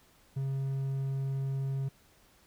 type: tone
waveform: triangle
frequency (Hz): 135.6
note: C#3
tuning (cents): -38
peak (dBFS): -28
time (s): 0.36-1.89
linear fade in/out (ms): 10
effects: pink hiss -63 dBFS RMS until 2.46 s